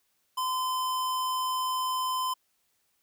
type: tone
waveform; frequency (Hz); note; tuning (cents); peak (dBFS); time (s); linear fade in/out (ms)
square; 1025; C6; -36; -28; 0.37-2.34; 10
effects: white hiss -73 dBFS RMS until 3.02 s